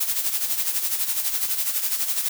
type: noise with tremolo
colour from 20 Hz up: blue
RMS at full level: -22 dBFS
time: 0-2.29 s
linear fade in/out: 10 ms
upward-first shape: sine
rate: 12 Hz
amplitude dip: 60%
effects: none